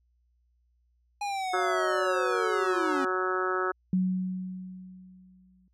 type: linear sweep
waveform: square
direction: down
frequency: 828 to 262.9 Hz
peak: -30 dBFS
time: 1.21-3.05 s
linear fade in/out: 5 ms
type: harmonic tone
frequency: 185 Hz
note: F#3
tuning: in tune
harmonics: 2 / 3 / 4 / 5 / 6 / 7 / 8 / 9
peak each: -30 / -38 / -39 / -40 / -38 / -30 / -35 / -38 dBFS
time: 1.53-3.72 s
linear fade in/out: 10 ms
type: tone with exponential decay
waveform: sine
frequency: 185 Hz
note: F#3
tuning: in tune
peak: -21 dBFS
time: 3.93-5.68 s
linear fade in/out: 2 ms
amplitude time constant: 380 ms
effects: added 60 Hz sine -66 dBFS peak until 5.73 s + low-pass 8000 Hz 12 dB/octave